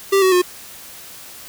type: tone with pitch steps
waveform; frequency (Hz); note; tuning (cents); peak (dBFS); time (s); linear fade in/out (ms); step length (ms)
square; 392 / 375.6 / 359.9; G4 / F#4 / F#4; 0 / +26 / -48; -12; 0.12-0.42; 10; 100
effects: white hiss -38 dBFS RMS until 1.48 s